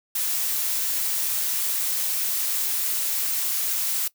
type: noise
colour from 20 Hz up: blue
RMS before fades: -25 dBFS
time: 0.15-4.08 s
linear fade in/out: 5 ms
effects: noise-tail reverb RT60 0.1 s tail -20 dB re dry